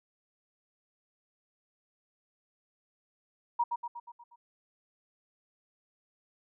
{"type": "tone with echo", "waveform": "sine", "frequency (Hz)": 950, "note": "A#5", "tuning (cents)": 33, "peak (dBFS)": -24, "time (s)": [3.59, 3.64], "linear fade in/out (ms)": 10, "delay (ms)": 120, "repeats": 6, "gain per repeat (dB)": -5, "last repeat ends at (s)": 4.36, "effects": []}